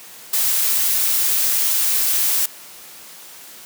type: noise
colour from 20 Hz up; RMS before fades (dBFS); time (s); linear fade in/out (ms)
blue; -18; 0.33-2.46; 5
effects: white hiss -40 dBFS RMS until 3.65 s + high-pass 150 Hz 12 dB/octave